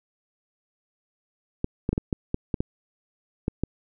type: clicks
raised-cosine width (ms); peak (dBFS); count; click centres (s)
3; -11; 10; 1.644 / 1.891 / 1.93 / 1.979 / 2.128 / 2.344 / 2.542 / 2.605 / 3.481 / 3.636
effects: none